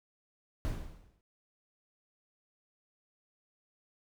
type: noise with exponential decay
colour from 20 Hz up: brown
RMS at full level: -31 dBFS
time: 0.65-1.21 s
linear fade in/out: 0 ms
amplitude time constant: 120 ms
effects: none